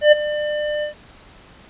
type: tone with ADSR envelope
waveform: square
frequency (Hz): 598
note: D5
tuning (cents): +31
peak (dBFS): -6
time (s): 0.01-0.94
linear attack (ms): 110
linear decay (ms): 17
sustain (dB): -15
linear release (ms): 110
effects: pink hiss -46 dBFS RMS until 1.69 s + resampled to 8000 Hz